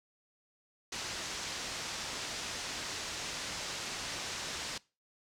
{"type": "low-pass noise", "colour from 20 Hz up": "white", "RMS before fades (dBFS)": -40, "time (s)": [0.92, 4.78], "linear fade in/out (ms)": 5, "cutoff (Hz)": 6700, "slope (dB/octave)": 24, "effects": ["noise-tail reverb RT60 0.3 s tail -22 dB re dry"]}